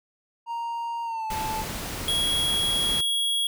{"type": "tone with pitch glide", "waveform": "triangle", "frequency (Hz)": [932.3, 874.9], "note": ["A#5", "A5"], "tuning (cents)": [0, -10], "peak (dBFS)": -26, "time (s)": [0.46, 1.65], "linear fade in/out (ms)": 50, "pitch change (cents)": -110, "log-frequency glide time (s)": [1.04, 1.28]}
{"type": "noise", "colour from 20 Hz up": "pink", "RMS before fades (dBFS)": -33, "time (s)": [1.3, 3.01], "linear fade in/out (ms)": 5}
{"type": "tone", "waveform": "square", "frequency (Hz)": 3320, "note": "G#7", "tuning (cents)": -1, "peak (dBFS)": -23, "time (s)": [2.08, 3.47], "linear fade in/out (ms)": 2}
{"effects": []}